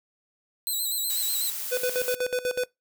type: tone with vibrato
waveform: 5% pulse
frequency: 3991 Hz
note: B7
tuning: 17 cents sharp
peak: -19 dBFS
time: 0.67-1.5 s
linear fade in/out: 0 ms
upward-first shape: square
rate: 8.1 Hz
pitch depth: 45 cents each way
type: noise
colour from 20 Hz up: blue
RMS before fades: -33 dBFS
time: 1.1-2.15 s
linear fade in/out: 0 ms
type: tone with tremolo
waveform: square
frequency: 498.8 Hz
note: B4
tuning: 17 cents sharp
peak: -24 dBFS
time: 1.71-2.66 s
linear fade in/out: 20 ms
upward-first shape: square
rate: 8.1 Hz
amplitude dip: 80%
effects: noise-tail reverb RT60 0.2 s tail -25 dB re dry